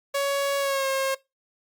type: tone with pitch glide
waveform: sawtooth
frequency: 559 to 537.2 Hz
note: C#5 to C5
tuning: +14 to +46 cents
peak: -19 dBFS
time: 0.14-1.15 s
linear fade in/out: 10 ms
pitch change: -68 cents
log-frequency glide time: 0.59-0.87 s
effects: noise-tail reverb RT60 0.2 s tail -20 dB re dry + Opus 48 kbps